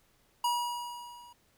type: tone with level ramp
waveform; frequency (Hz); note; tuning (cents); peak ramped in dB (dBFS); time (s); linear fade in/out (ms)
square; 962; B5; -46; -26 to -52; 0.44-1.33; 5
effects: pink hiss -68 dBFS RMS until 1.57 s